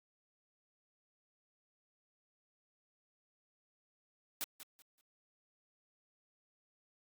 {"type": "noise with echo", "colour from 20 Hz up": "white", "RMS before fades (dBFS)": -38, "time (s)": [4.41, 4.44], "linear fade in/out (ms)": 0, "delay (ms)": 190, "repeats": 3, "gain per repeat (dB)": -12, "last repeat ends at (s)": 5.01, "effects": ["Opus 48 kbps"]}